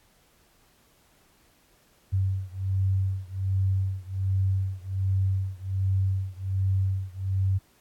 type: beating tone pair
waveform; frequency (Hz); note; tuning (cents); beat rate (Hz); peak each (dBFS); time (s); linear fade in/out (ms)
sine; 95.2 / 96.5; F#2 / G2; +50 / -27; 1.3; -26 / -27; 2.12-7.59; 20
effects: pink hiss -62 dBFS RMS until 7.8 s + AAC 64 kbps